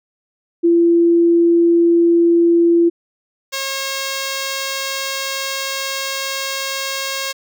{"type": "tone pair in turn", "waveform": ["sine", "5% pulse"], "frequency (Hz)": [339.7, 542.2], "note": ["F4", "C#5"], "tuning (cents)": [-48, -38], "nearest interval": "minor sixth", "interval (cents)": 810, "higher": "second", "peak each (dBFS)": -9, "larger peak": "neither", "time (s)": [[0.63, 2.9], [3.52, 7.33]], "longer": "second", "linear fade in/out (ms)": 20, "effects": []}